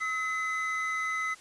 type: tone pair together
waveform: triangle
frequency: 1288 / 2029 Hz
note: E6 / B6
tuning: -41 / +46 cents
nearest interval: minor sixth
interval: 787 cents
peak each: -31 / -29 dBFS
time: 0-1.35 s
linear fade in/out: 20 ms
effects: white hiss -53 dBFS RMS until 1.4 s + resampled to 22050 Hz